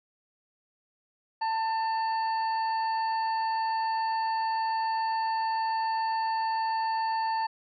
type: harmonic tone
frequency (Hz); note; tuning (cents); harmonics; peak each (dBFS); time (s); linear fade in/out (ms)
893; A5; +25; 1 / 2 / 3 / 5; -26 / -39 / -48 / -42; 1.41-7.47; 10
effects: none